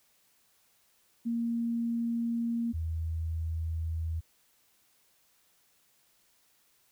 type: tone pair in turn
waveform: sine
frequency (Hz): 233.1 / 81.18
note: A#3 / E2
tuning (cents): 0 / -26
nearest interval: octave + tritone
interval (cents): 1826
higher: first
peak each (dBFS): -28 / -30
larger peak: first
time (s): 1.25-2.73 / 2.73-4.21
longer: neither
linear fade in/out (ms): 20
effects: white hiss -68 dBFS RMS until 6.91 s